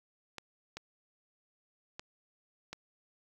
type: clicks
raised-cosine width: 0.2 ms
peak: -24 dBFS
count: 4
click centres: 0.383 / 0.77 / 1.995 / 2.73 s
effects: 9-bit